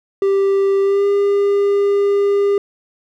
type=tone with pitch glide; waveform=triangle; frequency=392.8 to 402.4 Hz; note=G4 to G4; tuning=+4 to +45 cents; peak=-10 dBFS; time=0.22-2.58 s; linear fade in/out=2 ms; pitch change=+41 cents; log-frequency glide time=0.82-1.06 s; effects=none